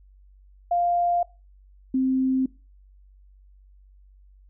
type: tone pair in turn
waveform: sine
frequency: 698.5 / 261.6 Hz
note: F5 / C4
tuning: 0 / 0 cents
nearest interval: octave + perfect fourth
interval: 1700 cents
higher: first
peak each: -19 dBFS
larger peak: neither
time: 0.71-1.23 / 1.94-2.46 s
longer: neither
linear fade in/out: 5 ms
effects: noise-tail reverb RT60 0.3 s tail -22 dB re dry + added 48 Hz sine -50 dBFS peak until 4.49 s